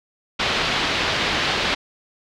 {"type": "low-pass noise", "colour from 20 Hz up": "white", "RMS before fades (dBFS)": -22, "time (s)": [0.39, 1.75], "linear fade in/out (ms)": 10, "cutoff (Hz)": 4000, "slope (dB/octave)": 24, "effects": []}